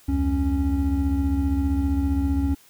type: tone cluster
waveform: triangle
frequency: 69.7 / 84.9 / 276.5 Hz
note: C#2 / F2 / C#4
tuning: +10 / -48 / -4 cents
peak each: -21 / -26 / -21 dBFS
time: 0.08-2.55 s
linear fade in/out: 10 ms
effects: white hiss -54 dBFS RMS until 2.69 s